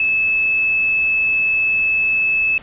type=tone; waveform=sine; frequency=2608 Hz; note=E7; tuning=19 cents flat; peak=-14 dBFS; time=0-2.58 s; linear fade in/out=2 ms; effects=pink hiss -40 dBFS RMS until 2.62 s + resampled to 8000 Hz